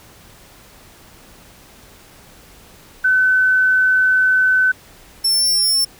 sine / sawtooth tone pair in turn, 1515 / 5399 Hz, F#6 / E8, +40 / +41 cents, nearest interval octave + minor seventh, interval 2201 cents, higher second, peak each -11 dBFS, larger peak neither, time 3.04-4.72 / 5.24-5.85 s, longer first, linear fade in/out 10 ms, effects pink hiss -45 dBFS RMS until 5.99 s

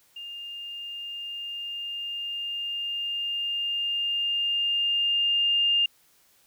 sine tone with level ramp, 2810 Hz, F7, 10 cents sharp, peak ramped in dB -36 to -19 dBFS, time 0.16-5.86 s, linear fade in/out 5 ms, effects white hiss -62 dBFS RMS until 6.46 s

